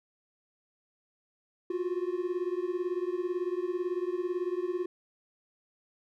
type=beating tone pair; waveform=triangle; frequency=351.1 / 369.1 Hz; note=F4 / F#4; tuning=+9 / -4 cents; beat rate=18 Hz; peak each=-30 / -31 dBFS; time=1.7-4.86 s; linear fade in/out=5 ms; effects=none